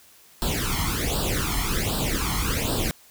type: noise with flanger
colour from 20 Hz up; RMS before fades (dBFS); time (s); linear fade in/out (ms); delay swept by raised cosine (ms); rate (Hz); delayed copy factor
pink; -25; 0.42-2.91; 0; 0.23 to 0.96; 1.3; +0.85
effects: white hiss -53 dBFS RMS until 3.1 s